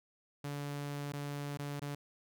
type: tone with dropouts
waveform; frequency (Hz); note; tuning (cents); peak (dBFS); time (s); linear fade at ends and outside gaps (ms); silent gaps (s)
sawtooth; 143.8; D3; -36; -34; 0.44-1.95; 5; 1.123-1.134 / 1.573-1.59 / 1.797-1.818
effects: none